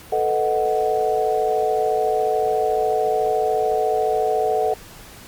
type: chord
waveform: sine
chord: B dominant seventh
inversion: third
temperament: equal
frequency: 440 / 493.9 / 622.3 / 740 Hz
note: A4 / B4 / D#5 / F#5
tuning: 0 / 0 / 0 / 0 cents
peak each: -21 / -27 / -25 / -21 dBFS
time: 0.12-4.74 s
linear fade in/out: 5 ms
effects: pink hiss -42 dBFS RMS until 5.27 s + Opus 48 kbps